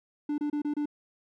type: tone bursts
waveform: triangle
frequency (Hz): 294.7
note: D4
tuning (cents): +6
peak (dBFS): -25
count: 5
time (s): 0.29-0.857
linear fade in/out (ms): 5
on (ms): 91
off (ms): 28
effects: none